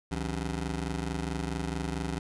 20% pulse ring-modulated tone, 113.1 Hz, A2, 48 cents sharp, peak -23 dBFS, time 0.11-2.19 s, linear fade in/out 5 ms, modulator 44.3 Hz, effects resampled to 24000 Hz

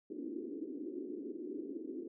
pink band-pass noise, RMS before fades -43 dBFS, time 0.1-2.08 s, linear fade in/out 5 ms, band 270 to 380 Hz, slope 48 dB/octave, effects none

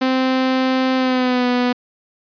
sawtooth tone with pitch glide, 260 to 247 Hz, C4 to B3, -11 to 0 cents, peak -11 dBFS, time 0.01-1.73 s, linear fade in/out 10 ms, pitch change -89 cents, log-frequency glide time 0.96-1.47 s, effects resampled to 11025 Hz

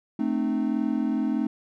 triangle chord, A diminished, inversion none, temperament equal with one note detuned, 220 / 261.6 / 304.7 Hz, A3 / C4 / Eb4, 0 / 0 / -36 cents, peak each -25 / -25 / -26 dBFS, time 0.19-1.47 s, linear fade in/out 5 ms, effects none

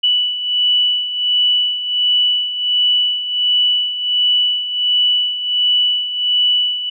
sine beating tone pair, 2960 / 2961.4 Hz, F#7 / F#7, 0 / +1 cents, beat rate 1.4 Hz, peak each -20 / -14 dBFS, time 0.03-6.9 s, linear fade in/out 10 ms, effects none

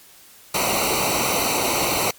pink noise with comb filter, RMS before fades -21 dBFS, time 0.54-2.11 s, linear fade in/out 5 ms, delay 0.59 ms, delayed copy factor -1, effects white hiss -48 dBFS RMS until 2.18 s + MP3 96 kbps

